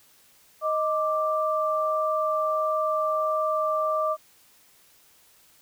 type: tone pair together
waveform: sine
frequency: 624.5 / 1177 Hz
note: D#5 / D6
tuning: +6 / +3 cents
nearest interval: major seventh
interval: 1097 cents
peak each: -25 dBFS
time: 0.61-4.17 s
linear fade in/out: 50 ms
effects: white hiss -58 dBFS RMS until 5.61 s